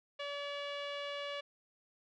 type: tone with low-pass filter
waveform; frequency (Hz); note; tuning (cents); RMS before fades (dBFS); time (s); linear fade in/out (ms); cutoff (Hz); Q
sawtooth; 572; D5; -46; -41; 0.19-1.41; 10; 3200; 2.8
effects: none